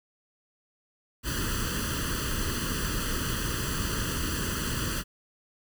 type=noise with comb filter; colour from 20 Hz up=pink; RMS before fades=-30 dBFS; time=1.23-5.04 s; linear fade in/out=50 ms; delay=0.66 ms; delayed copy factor=+0.95; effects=none